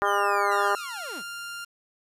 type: harmonic tone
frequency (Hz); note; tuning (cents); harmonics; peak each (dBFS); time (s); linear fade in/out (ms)
201.9; G#3; -49; 2 / 3 / 4 / 5 / 6 / 7 / 8 / 9; -29 / -31 / -28 / -29 / -26 / -29 / -37 / -36; 0.02-0.75; 0
type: linear sweep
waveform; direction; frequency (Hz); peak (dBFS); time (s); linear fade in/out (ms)
sawtooth; down; 3225 to 138.59; -34; 0.04-1.23; 50
type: tone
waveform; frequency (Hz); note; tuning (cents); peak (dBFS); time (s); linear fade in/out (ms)
sawtooth; 1396.9; F6; 0; -31; 0.51-1.65; 10
effects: resampled to 32000 Hz + 9-bit